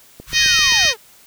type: click train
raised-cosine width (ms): 2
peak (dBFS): -21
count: 6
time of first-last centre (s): 0.2-0.853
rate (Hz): 7.66
type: band-stop noise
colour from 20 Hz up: pink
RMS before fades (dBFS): -33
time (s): 0.26-0.93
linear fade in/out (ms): 50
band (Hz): 170 to 1000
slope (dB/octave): 96
type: harmonic tone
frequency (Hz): 622.3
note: D#5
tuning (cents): 0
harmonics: 3 / 4 / 5 / 6 / 7 / 8 / 9 / 10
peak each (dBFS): -18 / -19 / -20 / -21 / -21 / -22 / -23 / -23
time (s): 0.32-0.94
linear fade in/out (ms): 50
type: linear sweep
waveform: sawtooth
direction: down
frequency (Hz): 1760 to 392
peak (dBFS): -22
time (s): 0.38-0.97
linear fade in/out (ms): 50
effects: white hiss -48 dBFS RMS until 1.26 s